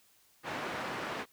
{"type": "band-pass noise", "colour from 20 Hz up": "white", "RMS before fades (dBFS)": -38, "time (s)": [0.43, 1.26], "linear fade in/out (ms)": 50, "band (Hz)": [130, 1600], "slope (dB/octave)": 12, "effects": ["white hiss -66 dBFS RMS until 1.32 s"]}